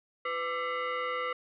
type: tone with frequency modulation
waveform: sine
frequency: 338.9 Hz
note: E4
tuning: 48 cents sharp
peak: -30 dBFS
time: 0.25-1.33 s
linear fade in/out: 5 ms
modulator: 840 Hz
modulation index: 2.3
effects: none